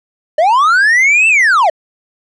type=linear two-way sweep; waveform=triangle; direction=up then down; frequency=586 to 2694 to 586 Hz; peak=-5 dBFS; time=0.38-1.7 s; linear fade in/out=5 ms; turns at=1.28 s; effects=resampled to 22050 Hz